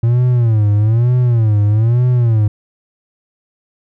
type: tone with vibrato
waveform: triangle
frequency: 113.7 Hz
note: A#2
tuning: 43 cents flat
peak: -7 dBFS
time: 0.03-2.48 s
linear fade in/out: 5 ms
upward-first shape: sine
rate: 1.1 Hz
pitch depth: 170 cents each way
effects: none